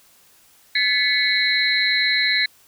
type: tone cluster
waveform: sine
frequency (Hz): 1719 / 2002 / 2200 / 3931 / 4147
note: A6 / B6 / C#7 / B7 / C8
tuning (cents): -41 / +23 / -14 / -9 / -16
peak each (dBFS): -23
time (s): 0.75-2.46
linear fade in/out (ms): 5
effects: white hiss -54 dBFS RMS until 2.67 s